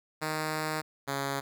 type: tone pair in turn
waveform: 5% pulse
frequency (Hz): 155.6 / 138.62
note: D#3 / C#3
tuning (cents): 0 / 0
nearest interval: major second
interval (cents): 200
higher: first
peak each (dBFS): -19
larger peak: neither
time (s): 0.21-0.82 / 1.07-1.41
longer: first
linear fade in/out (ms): 20
effects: none